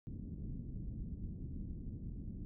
pink low-pass noise, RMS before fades -44 dBFS, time 0.07-2.45 s, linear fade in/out 0 ms, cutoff 260 Hz, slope 24 dB/octave, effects none

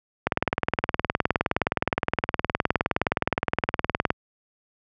click train, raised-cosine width 0.5 ms, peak -5 dBFS, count 75, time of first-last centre 0.27-4.104 s, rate 19.3 Hz, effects high-pass 60 Hz 12 dB/octave

